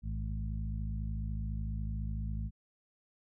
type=harmonic tone with a mistuned harmonic; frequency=54 Hz; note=A1; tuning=32 cents flat; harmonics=1 / 2 / 3 / 4; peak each=-35 / -40 / -43 / -45 dBFS; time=0.02-2.51 s; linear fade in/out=50 ms; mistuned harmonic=1; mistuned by=+120 cents; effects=none